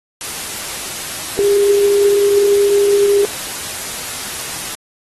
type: tone in noise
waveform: sine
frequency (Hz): 403.9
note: G#4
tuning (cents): -48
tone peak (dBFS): -9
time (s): 1.39-3.25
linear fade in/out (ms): 0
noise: white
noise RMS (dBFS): -25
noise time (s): 0.21-4.75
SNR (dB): +13
effects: AAC 32 kbps